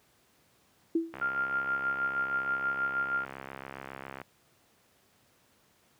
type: tone with exponential decay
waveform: sine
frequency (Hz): 330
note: E4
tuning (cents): +2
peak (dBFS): -21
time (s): 0.95-1.2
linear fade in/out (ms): 5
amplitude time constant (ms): 53
type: click train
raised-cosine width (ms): 0.5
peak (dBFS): -25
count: 208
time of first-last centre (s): 1.14-4.216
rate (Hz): 67.3
type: tone with tremolo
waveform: sine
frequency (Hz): 1396.9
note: F6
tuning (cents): 0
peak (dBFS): -26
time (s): 1.21-3.25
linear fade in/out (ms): 10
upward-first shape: sine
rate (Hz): 6.3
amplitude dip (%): 55
effects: pink hiss -66 dBFS RMS until 5.99 s + high-pass 100 Hz 12 dB/octave